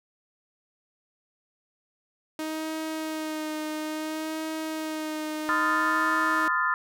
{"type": "tone with vibrato", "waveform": "sawtooth", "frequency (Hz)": 312.2, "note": "D#4", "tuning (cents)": 6, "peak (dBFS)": -26, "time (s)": [2.39, 6.48], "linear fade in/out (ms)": 2, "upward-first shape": "sine", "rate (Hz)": 0.59, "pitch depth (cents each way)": 23}
{"type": "chord", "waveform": "sine", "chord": "F dominant seventh", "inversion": "second", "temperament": "equal with one note detuned", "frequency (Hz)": [1024.4, 1244.5, 1396.9, 1760], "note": ["C6", "Eb6", "F6", "A6"], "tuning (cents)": [-37, 0, 0, 0], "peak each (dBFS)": -28, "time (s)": [5.49, 6.74], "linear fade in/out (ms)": 0}
{"effects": []}